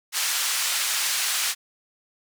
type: band-pass noise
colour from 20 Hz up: white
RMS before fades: -25 dBFS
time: 0.12-1.55 s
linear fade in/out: 50 ms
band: 1200 to 9000 Hz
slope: 12 dB/octave
effects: none